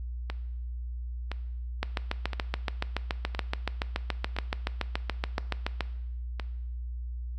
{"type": "two click trains", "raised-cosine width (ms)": 0.3, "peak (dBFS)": [-18, -12], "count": [7, 29], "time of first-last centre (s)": [[0.3, 6.398], [1.83, 5.807]], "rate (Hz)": [0.984, 7.04], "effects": ["noise-tail reverb RT60 0.9 s tail -17 dB re dry", "added 60 Hz sine -33 dBFS peak until 7.38 s"]}